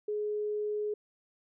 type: tone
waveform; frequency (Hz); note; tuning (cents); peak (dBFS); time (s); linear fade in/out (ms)
sine; 420; G#4; +19; -30; 0.08-0.94; 5
effects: none